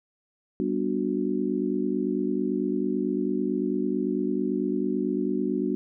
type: chord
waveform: sine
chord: G major seventh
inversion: none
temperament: just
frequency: 196 / 245 / 294 / 367.5 Hz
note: G3 / B3 / D4 / F#4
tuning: 0 / -14 / +2 / -12 cents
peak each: -30 / -29 / -29 / -29 dBFS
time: 0.6-5.75 s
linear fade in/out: 0 ms
effects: none